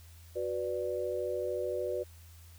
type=chord; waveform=sine; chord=B minor; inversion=second; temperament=equal; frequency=370 / 493.9 / 587.3 Hz; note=F#4 / B4 / D5; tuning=0 / 0 / 0 cents; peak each=-36 / -35 / -36 dBFS; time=0.35-2.04 s; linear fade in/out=20 ms; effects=added 83 Hz sine -51 dBFS peak until 2.58 s + white hiss -60 dBFS RMS until 2.58 s